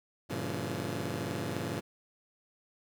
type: chord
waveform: 15% pulse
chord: G diminished seventh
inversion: none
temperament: just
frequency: 98 / 117.6 / 141.12 / 169.34 Hz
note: G2 / Bb2 / Db3 / Fb3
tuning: 0 / +16 / +31 / +47 cents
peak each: -33 dBFS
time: 0.29-1.81 s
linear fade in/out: 20 ms
effects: none